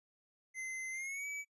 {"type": "tone with pitch glide", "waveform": "square", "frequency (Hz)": [2062, 2288], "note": ["C7", "D7"], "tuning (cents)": [-26, -46], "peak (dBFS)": -40, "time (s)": [0.54, 1.45], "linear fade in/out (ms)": 50, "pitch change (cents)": 180, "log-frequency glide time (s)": [0.91, 1.27], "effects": ["noise-tail reverb RT60 0.1 s tail -24 dB re dry", "resampled to 24000 Hz"]}